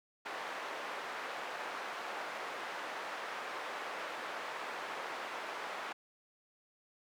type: band-pass noise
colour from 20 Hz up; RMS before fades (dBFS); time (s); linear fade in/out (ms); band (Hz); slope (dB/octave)
white; -42; 0.25-5.93; 10; 500 to 1500; 12
effects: none